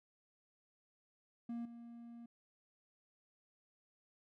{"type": "tone with level steps", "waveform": "triangle", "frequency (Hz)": 234.8, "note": "A#3", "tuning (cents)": 13, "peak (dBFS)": [-38, -48], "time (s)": [1.49, 2.26], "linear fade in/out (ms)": 5, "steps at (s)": 1.65, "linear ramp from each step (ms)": 5, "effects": []}